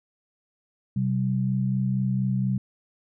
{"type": "tone pair together", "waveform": "sine", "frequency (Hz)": [128.5, 192.74], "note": ["C3", "G3"], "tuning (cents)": [-31, -29], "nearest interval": "perfect fifth", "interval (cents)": 702, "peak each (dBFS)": [-24, -25], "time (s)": [0.96, 2.58], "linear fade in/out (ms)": 5, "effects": []}